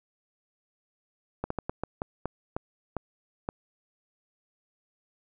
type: slowing click train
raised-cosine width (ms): 1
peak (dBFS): -16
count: 10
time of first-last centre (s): 1.44-3.489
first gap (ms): 64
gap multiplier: 1.3
effects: none